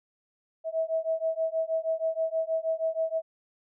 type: beating tone pair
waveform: sine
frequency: 644 / 650.3 Hz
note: E5 / E5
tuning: -41 / -24 cents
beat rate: 6.3 Hz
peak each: -29 dBFS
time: 0.64-3.22 s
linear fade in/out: 50 ms
effects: none